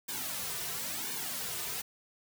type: noise with flanger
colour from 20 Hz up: white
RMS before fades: -37 dBFS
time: 0.08-1.82 s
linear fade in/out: 10 ms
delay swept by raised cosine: 1.5 to 3.7 ms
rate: 0.97 Hz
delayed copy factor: -0.9
effects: none